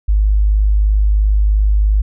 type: tone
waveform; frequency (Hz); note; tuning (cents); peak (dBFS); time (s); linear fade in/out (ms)
sine; 51.5; G#1; -14; -9; 0.08-2.02; 10
effects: none